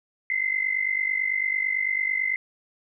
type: tone pair together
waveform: sine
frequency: 2044 / 2093 Hz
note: C7 / C7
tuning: -41 / 0 cents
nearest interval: unison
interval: 41 cents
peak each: -25 / -26 dBFS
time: 0.3-2.36 s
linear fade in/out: 2 ms
effects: none